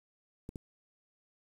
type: clicks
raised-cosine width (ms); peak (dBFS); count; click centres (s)
3; -28; 2; 0.491 / 0.558
effects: 9-bit